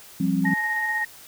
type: chord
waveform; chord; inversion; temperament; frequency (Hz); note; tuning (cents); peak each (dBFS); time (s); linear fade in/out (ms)
sine; F suspended second; none; equal with one note detuned; 174.61 / 196 / 267.9; F3 / G3 / C4; 0 / 0 / +41; -24; 0.2-0.54; 5
type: tone with vibrato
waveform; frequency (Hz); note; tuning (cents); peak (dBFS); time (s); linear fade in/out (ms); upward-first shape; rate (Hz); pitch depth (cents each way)
sine; 860; A5; -40; -30; 0.44-1.04; 10; triangle; 17; 24
type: tone with tremolo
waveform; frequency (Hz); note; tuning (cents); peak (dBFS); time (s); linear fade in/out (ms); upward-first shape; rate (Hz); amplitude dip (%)
sine; 1864.7; A#6; 0; -22; 0.45-1.05; 5; square; 16; 25
effects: white hiss -46 dBFS RMS until 1.27 s